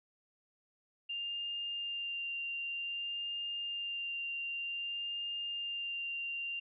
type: tone with vibrato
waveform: sine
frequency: 2794 Hz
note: F7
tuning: in tune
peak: -36 dBFS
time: 1.09-6.6 s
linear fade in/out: 10 ms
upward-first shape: sine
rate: 0.53 Hz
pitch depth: 11 cents each way
effects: none

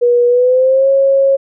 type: tone with pitch glide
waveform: sine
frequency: 483 to 545.3 Hz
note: B4 to C#5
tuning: -39 to -29 cents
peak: -7 dBFS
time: 0.01-1.37 s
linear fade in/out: 20 ms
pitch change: +210 cents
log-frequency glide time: 0.27-0.89 s
effects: none

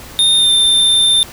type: tone with pitch glide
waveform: square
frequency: 3647 to 3586 Hz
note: A#7 to A7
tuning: -39 to +32 cents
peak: -9 dBFS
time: 0.19-1.23 s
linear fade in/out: 0 ms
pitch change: -29 cents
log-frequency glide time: 0.37-0.51 s
effects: pink hiss -34 dBFS RMS until 1.32 s

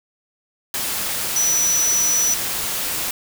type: tone in noise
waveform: sine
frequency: 5920 Hz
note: F#8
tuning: in tune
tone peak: -16 dBFS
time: 1.36-2.34 s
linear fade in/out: 2 ms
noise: white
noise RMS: -24 dBFS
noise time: 0.74-3.11 s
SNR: +5 dB
effects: none

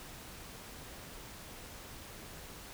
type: silence
effects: pink hiss -49 dBFS RMS until 2.73 s

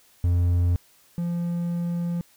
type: tone pair in turn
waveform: triangle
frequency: 87.6 / 172.29 Hz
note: F2 / F3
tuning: +6 / -23 cents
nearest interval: octave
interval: 1171 cents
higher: second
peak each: -16 / -22 dBFS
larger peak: first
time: 0.24-0.76 / 1.18-2.21 s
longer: second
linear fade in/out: 0 ms
effects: white hiss -58 dBFS RMS until 2.36 s

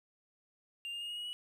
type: tone with pitch steps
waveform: triangle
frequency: 2794 / 2820 / 2846 / 2873 / 2899 / 2926 Hz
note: F7 / F7 / F7 / F7 / F#7 / F#7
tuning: 0 / +16 / +32 / +48 / -36 / -20 cents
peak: -37 dBFS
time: 0.85-1.33 s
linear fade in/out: 0 ms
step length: 80 ms
effects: none

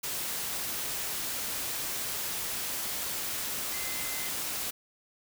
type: tone in noise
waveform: sine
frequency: 2061 Hz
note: C7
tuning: 27 cents flat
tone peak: -42 dBFS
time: 3.73-4.29 s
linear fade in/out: 10 ms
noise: white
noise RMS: -34 dBFS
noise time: 0.03-4.71 s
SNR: -11 dB
effects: none

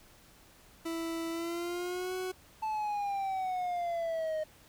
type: tone with pitch glide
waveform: 40% pulse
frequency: 330 to 370.4 Hz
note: E4 to F#4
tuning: +2 to +2 cents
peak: -33 dBFS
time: 0.85-2.32 s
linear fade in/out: 10 ms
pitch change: +200 cents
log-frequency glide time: 1.3-2.14 s
type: exponential sweep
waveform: triangle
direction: down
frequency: 880 to 617 Hz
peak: -29 dBFS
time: 2.62-4.44 s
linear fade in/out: 10 ms
effects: pink hiss -59 dBFS RMS until 4.68 s

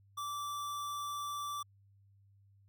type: tone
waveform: square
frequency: 1165 Hz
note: D6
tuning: 14 cents flat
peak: -38 dBFS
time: 0.17-1.63 s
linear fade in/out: 10 ms
effects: added 99 Hz sine -62 dBFS peak until 2.68 s

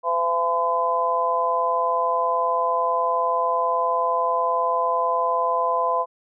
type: harmonic tone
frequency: 169.3 Hz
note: E3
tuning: 46 cents sharp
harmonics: 3 / 4 / 5 / 6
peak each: -26 / -25 / -33 / -21 dBFS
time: 0.03-6.06 s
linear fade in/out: 50 ms
effects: none

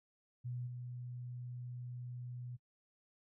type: tone with level steps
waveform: sine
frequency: 123.1 Hz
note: B2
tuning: 5 cents flat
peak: -39 / -43 dBFS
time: 0.44-2.57 s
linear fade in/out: 20 ms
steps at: 0.66 s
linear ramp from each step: 20 ms
effects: noise-tail reverb RT60 0.1 s tail -20 dB re dry

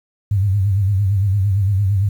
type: tone with vibrato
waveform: sine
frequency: 98.7 Hz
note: G2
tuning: 12 cents sharp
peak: -13 dBFS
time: 0.31-2.09 s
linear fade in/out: 5 ms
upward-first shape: sine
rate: 8.8 Hz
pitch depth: 98 cents each way
effects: 8-bit

